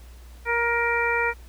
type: harmonic tone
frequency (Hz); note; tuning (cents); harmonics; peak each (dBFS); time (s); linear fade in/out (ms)
470.1; A#4; +15; 1 / 2 / 3 / 4 / 5; -27 / -27 / -27 / -27 / -27; 0.45-1.34; 50
effects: added 60 Hz sine -42 dBFS peak until 1.48 s + pink hiss -54 dBFS RMS until 1.48 s